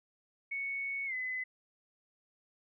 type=tone with pitch glide; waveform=sine; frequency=2217 to 2021 Hz; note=C#7 to B6; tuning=0 to +39 cents; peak=-34 dBFS; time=0.51-1.44 s; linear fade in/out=10 ms; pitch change=-161 cents; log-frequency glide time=1.06-1.14 s; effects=none